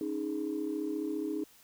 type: chord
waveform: sine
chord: C# suspended second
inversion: none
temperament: just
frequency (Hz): 277.2 / 311.8 / 415.8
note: C#4 / D#4 / G#4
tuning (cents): 0 / +4 / +2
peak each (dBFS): -38 / -33 / -37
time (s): 0.01-1.44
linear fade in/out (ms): 2
effects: tanh soft clip ceiling -24 dBFS + white hiss -60 dBFS RMS until 1.63 s